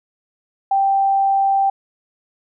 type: tone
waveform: sine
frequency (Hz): 784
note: G5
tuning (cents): 0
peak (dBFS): -13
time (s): 0.71-1.7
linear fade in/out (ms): 5
effects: none